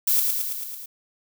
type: noise with echo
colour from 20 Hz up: violet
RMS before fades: -20 dBFS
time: 0.07-0.2 s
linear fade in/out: 5 ms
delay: 110 ms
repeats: 6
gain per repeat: -3 dB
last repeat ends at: 0.86 s
effects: none